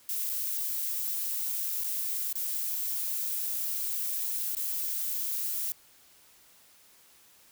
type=noise with dropouts; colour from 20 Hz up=violet; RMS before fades=-32 dBFS; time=0.09-5.72 s; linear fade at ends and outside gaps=1 ms; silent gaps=0.293-0.297 / 1.838-1.842 / 2.328-2.354 / 4.551-4.568 s; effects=white hiss -59 dBFS RMS until 7.51 s